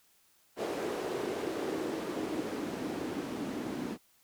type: noise with band-pass filter sweep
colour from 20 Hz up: white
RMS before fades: -36 dBFS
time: 0.56-3.98 s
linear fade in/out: 50 ms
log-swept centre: 420 to 250 Hz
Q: 2.6
effects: white hiss -67 dBFS RMS until 4.23 s